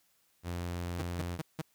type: tone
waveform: sawtooth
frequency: 87.31 Hz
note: F2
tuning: in tune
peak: -31 dBFS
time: 0.43-1.39 s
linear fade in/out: 50 ms
type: tone bursts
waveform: sawtooth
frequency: 158.3 Hz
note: D#3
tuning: 30 cents sharp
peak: -29 dBFS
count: 4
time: 0.99-1.616 s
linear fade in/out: 5 ms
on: 29 ms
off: 170 ms
effects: white hiss -71 dBFS RMS until 1.74 s